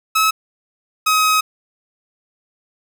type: tone pair in turn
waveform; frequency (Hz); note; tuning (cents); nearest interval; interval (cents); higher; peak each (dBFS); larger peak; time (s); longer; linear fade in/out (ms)
sawtooth; 1291 / 1267.4; E6 / D#6; -37 / +32; unison; 31; first; -9; neither; 0.15-0.31 / 1.06-1.41; second; 10
effects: none